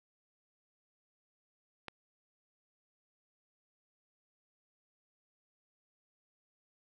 click, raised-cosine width 0.3 ms, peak -25 dBFS, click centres 1.883 s, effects none

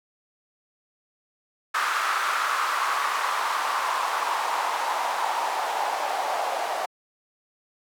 white noise with band-pass filter sweep, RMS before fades -26 dBFS, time 1.74-6.86 s, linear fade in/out 10 ms, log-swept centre 1300 to 730 Hz, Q 3.5, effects high-pass 400 Hz 12 dB/octave

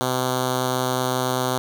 5% pulse tone with notch filter, 127.8 Hz, C3, 40 cents flat, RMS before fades -23 dBFS, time 0.01-1.58 s, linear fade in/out 0 ms, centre 1900 Hz, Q 1.6, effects none

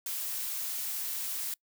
blue noise, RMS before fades -35 dBFS, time 0.06-1.54 s, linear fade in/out 2 ms, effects noise-tail reverb RT60 0.1 s tail -25 dB re dry

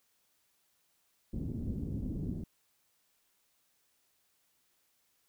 white low-pass noise, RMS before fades -37 dBFS, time 1.33-2.44 s, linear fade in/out 5 ms, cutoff 260 Hz, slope 24 dB/octave, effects white hiss -74 dBFS RMS until 5.28 s

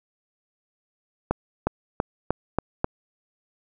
accelerating click train, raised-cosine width 1 ms, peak -7 dBFS, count 6, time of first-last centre 1.31-2.844 s, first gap 360 ms, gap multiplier 0.92, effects none

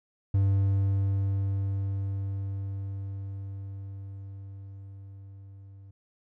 triangle tone with level ramp, 98 Hz, G2, in tune, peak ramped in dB -18 to -44 dBFS, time 0.34-5.91 s, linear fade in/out 5 ms, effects none

